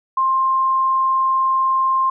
sine tone, 1056 Hz, C6, 16 cents sharp, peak -14 dBFS, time 0.17-2.1 s, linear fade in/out 5 ms, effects none

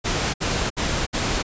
pink noise bursts, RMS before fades -23 dBFS, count 4, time 0.04-1.429 s, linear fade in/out 20 ms, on 300 ms, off 63 ms, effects resampled to 16000 Hz

